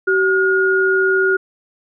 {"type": "tone pair together", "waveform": "sine", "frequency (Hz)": [381.3, 1432.5], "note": ["G4", "F6"], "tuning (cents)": [-48, 44], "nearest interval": "octave + major seventh", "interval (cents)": 2292, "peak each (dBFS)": -15, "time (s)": [0.07, 1.37], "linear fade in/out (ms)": 10, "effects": []}